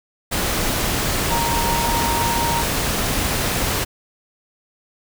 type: tone in noise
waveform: sine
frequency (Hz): 932.3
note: A#5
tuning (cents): 0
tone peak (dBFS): -21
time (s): 1.3-2.63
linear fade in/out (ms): 20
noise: pink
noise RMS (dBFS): -21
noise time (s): 0.31-3.85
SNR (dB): -3
effects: none